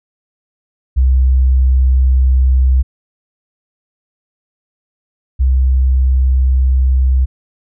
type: tone pair in turn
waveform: sine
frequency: 64.6 / 64.84 Hz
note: C2 / C2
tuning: -21 / -15 cents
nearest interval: unison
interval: 6 cents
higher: second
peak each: -7 / -8 dBFS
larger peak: first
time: 0.96-2.83 / 5.39-7.26 s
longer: neither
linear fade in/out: 20 ms
effects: none